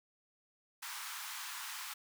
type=high-pass noise; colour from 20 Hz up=pink; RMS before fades=-44 dBFS; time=0.82-1.94 s; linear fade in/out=10 ms; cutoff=900 Hz; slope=48 dB/octave; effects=none